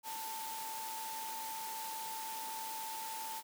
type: tone in noise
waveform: sine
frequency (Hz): 889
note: A5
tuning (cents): +18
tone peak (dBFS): -42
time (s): 0.03-3.43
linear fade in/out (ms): 50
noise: white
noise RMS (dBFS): -45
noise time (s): 0.03-3.43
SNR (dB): 0
effects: high-pass 200 Hz 12 dB/octave